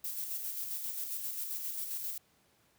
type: noise with tremolo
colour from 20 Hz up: violet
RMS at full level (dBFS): -37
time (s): 0.04-2.18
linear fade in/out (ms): 5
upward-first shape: square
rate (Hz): 7.5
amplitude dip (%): 35
effects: pink hiss -69 dBFS RMS until 2.78 s + high-pass 80 Hz 12 dB/octave